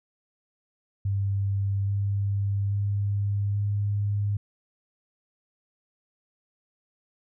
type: tone with pitch steps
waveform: sine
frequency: 99 / 100.03 / 101.08 / 102.14 Hz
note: G2 / G2 / G#2 / G#2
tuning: +18 / +36 / -46 / -28 cents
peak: -23 dBFS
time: 1.05-4.37 s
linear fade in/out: 5 ms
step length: 830 ms
effects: none